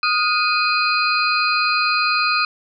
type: tone cluster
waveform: sine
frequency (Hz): 1243 / 1433 / 2492 / 4163 / 4765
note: D#6 / F6 / D#7 / C8 / D8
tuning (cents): -2 / +44 / +2 / -10 / +24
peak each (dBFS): -20 / -24 / -20 / -23 / -28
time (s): 0.03-2.45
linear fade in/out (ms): 2
effects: none